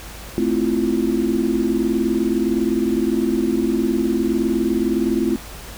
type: chord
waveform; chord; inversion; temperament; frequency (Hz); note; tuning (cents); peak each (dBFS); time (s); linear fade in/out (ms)
sine; F major seventh; first; equal; 220 / 261.6 / 329.6 / 349.2; A3 / C4 / E4 / F4; 0 / 0 / 0 / 0; -22; 0.38-5.36; 0
effects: added 53 Hz sine -37 dBFS peak until 5.77 s + pink hiss -37 dBFS RMS until 5.77 s